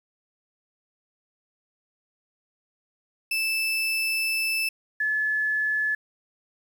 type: tone pair in turn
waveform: 35% pulse / sine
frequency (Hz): 2637 / 1721.2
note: E7 / A6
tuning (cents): 0 / -39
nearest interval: perfect fifth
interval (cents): 739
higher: first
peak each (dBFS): -22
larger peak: neither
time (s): 3.31-4.69 / 5-5.95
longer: first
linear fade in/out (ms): 5
effects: 9-bit